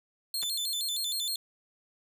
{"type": "tone with vibrato", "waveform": "sawtooth", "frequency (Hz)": 3862, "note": "B7", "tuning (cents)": -39, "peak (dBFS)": -27, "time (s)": [0.34, 1.36], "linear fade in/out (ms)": 2, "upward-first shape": "square", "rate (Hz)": 6.4, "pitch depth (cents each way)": 160}
{"type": "clicks", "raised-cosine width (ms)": 0.2, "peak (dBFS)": -24, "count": 2, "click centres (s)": [0.428, 0.434]}
{"effects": []}